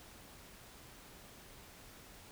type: silence
effects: pink hiss -56 dBFS RMS until 2.31 s

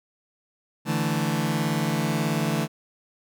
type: chord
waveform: sawtooth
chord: D suspended second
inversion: none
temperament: just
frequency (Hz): 146.83 / 165.19 / 220.2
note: D3 / E3 / A3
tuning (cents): 0 / +4 / +2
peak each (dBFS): -23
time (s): 0.85-2.68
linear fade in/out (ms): 50
effects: none

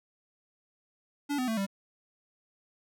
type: tone with pitch steps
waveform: square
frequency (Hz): 287.8 / 253.5 / 223.2 / 196.57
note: D4 / B3 / A3 / G3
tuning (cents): -35 / +45 / +25 / +5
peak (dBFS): -29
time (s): 1.29-1.666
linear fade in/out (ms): 20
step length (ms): 94
effects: none

